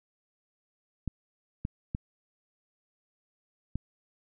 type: clicks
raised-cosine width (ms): 5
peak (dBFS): -19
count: 4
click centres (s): 1.077 / 1.651 / 1.949 / 3.756
effects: none